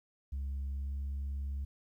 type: tone with pitch glide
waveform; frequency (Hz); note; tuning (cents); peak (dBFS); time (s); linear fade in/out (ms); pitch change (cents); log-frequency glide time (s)
sine; 68.5 to 69.26; C#2 to C#2; -20 to -1; -32; 0.32-1.65; 10; +19; 0.69-0.94
effects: tanh soft clip ceiling -33 dBFS + 12-bit